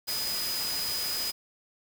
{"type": "tone in noise", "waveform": "sine", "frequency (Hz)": 4978, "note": "D#8", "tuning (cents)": 0, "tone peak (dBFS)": -31, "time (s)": [0.07, 1.32], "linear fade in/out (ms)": 20, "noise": "white", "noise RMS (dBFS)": -34, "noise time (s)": [0.07, 1.32], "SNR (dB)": 0, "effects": []}